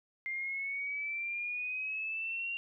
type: exponential sweep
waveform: sine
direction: up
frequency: 2100 to 2775 Hz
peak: -34 dBFS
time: 0.26-2.57 s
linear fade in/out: 0 ms
effects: none